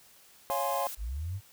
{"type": "chord", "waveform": "triangle", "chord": "Db major seventh", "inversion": "none", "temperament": "equal with one note detuned", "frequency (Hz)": [554.4, 698.5, 834.9, 1046.5], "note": ["Db5", "F5", "Ab5", "C6"], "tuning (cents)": [0, 0, 9, 0], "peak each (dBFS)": -32, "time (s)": [0.5, 0.87], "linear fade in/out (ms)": 0}
{"type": "noise", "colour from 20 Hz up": "blue", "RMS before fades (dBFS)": -40, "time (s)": [0.5, 0.95], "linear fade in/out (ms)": 5}
{"type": "linear sweep", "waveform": "sine", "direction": "up", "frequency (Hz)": [46.25, 103.83], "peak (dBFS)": -32, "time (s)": [0.97, 1.41], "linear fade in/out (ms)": 50}
{"effects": ["white hiss -58 dBFS RMS until 1.52 s"]}